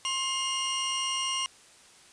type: tone pair together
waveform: sawtooth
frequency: 1060.1 / 2844 Hz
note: C6 / F7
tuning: +22 / +31 cents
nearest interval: octave + perfect fourth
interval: 1709 cents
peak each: -29 / -26 dBFS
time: 0.05-1.46 s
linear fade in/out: 0 ms
effects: white hiss -55 dBFS RMS until 2.12 s + resampled to 22050 Hz